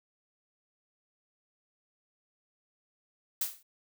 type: noise with exponential decay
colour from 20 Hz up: blue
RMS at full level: -27 dBFS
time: 3.41-3.63 s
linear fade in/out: 5 ms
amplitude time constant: 47 ms
effects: none